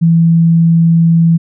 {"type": "tone", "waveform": "sine", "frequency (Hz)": 166.1, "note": "E3", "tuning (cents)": 13, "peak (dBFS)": -5, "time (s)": [0.01, 1.38], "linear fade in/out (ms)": 20, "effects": []}